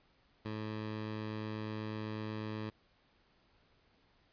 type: tone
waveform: 15% pulse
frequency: 108.1 Hz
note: A2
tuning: 30 cents flat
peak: -32 dBFS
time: 0.45-2.7 s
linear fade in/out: 5 ms
effects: pink hiss -70 dBFS RMS until 4.32 s + resampled to 11025 Hz